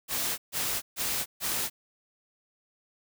white noise bursts, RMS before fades -30 dBFS, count 4, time 0.08-1.7 s, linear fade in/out 50 ms, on 300 ms, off 140 ms, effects none

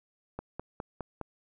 click train, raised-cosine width 1 ms, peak -22 dBFS, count 5, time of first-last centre 0.39-1.213 s, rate 4.86 Hz, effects none

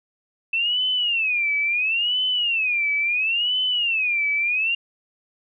sine tone with vibrato, 2637 Hz, E7, in tune, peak -19 dBFS, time 0.53-4.75 s, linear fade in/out 5 ms, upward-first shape sine, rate 0.73 Hz, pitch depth 240 cents each way, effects none

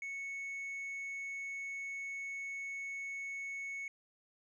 sine tone with tanh clipping, 2210 Hz, C#7, 6 cents flat, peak -40 dBFS, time 0.02-3.88 s, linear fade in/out 2 ms, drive 3 dB, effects none

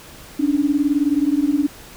sine beating tone pair, 280.2 / 299.2 Hz, C#4 / D4, +19 / +32 cents, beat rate 19 Hz, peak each -18 dBFS, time 0.39-1.67 s, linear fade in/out 10 ms, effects pink hiss -41 dBFS RMS until 1.96 s

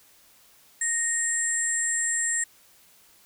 sine tone cluster, 1856 / 7610 / 8950 Hz, A#6 / A#8 / C#9, -8 / +35 / +16 cents, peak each -29 / -25 / -33 dBFS, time 0.81-2.44 s, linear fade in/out 5 ms, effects white hiss -57 dBFS RMS until 3.25 s

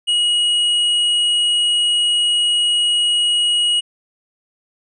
sine tone with tanh clipping, 2900 Hz, F#7, 35 cents flat, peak -15 dBFS, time 0.07-3.81 s, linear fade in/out 20 ms, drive 9 dB, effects resampled to 24000 Hz

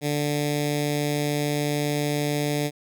10% pulse tone with notch filter, 146.83 Hz, D3, in tune, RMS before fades -25 dBFS, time 0.01-2.71 s, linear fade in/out 50 ms, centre 1100 Hz, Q 0.76, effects none

